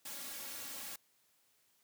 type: noise with comb filter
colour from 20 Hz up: white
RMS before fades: -45 dBFS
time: 0.05-0.96 s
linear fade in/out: 5 ms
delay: 3.6 ms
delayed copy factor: +1
effects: white hiss -73 dBFS RMS until 1.83 s + high-pass 80 Hz 12 dB/octave